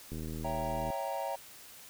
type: click train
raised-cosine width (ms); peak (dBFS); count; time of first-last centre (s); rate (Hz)
3; -28; 63; 0.12-0.903; 79.2
type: chord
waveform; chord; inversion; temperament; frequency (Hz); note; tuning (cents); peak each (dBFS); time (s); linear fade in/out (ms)
triangle; C# diminished seventh; none; equal with one note detuned; 554.4 / 659.3 / 778.6 / 932.3; C#5 / E5 / G5 / Bb5; 0 / 0 / -12 / 0; -37; 0.44-1.36; 10
effects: white hiss -52 dBFS RMS until 1.89 s